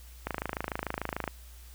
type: click train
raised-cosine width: 0.5 ms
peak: -16 dBFS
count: 28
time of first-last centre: 0.27-1.277 s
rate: 26.8 Hz
effects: added 60 Hz sine -47 dBFS peak until 1.74 s + white hiss -56 dBFS RMS until 1.74 s